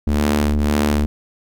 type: ring-modulated tone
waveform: sawtooth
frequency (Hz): 74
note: D2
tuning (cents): +14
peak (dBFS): -8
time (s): 0.07-1.06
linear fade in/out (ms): 0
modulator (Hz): 149
effects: none